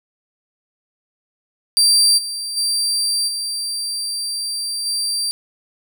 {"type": "tone with level steps", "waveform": "30% pulse", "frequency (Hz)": 4699, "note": "D8", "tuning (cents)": 0, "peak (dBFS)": [-8, -21, -14, -19, -16], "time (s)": [1.77, 5.31], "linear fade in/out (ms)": 0, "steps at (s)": [2.17, 2.56, 3.27, 4.85], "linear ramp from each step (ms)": 20, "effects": []}